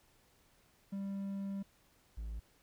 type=tone pair in turn; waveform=triangle; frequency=196.9 / 55.25 Hz; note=G3 / A1; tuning=+8 / +8 cents; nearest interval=octave + minor seventh; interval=2200 cents; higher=first; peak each=-35 / -37 dBFS; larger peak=first; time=0.92-1.63 / 2.17-2.4 s; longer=first; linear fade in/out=10 ms; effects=pink hiss -69 dBFS RMS until 2.62 s